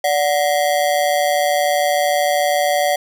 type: ring-modulated tone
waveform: square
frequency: 659.3 Hz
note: E5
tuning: in tune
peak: -12 dBFS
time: 0.04-2.96 s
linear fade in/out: 5 ms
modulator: 76.5 Hz
effects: none